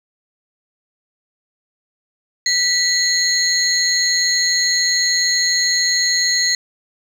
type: tone cluster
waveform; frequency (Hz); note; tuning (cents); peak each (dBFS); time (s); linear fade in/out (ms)
sine; 1964 / 4120 / 4293 / 6650; B6 / C8 / C8 / G#8; -10 / -28 / +44 / +1; -19; 2.46-6.55; 2
effects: tanh soft clip ceiling -7 dBFS + 7-bit